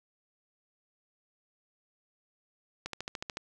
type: click train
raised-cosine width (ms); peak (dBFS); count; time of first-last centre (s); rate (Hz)
0.2; -19; 8; 2.86-3.371; 13.7
effects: none